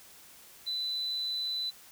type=tone with amplitude modulation; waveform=sine; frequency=4000 Hz; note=B7; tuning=21 cents sharp; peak=-29 dBFS; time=0.66-1.71 s; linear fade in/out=20 ms; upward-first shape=sine; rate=146 Hz; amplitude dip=35%; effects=white hiss -54 dBFS RMS until 1.91 s